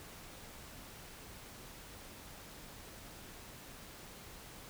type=silence; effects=pink hiss -52 dBFS RMS until 4.69 s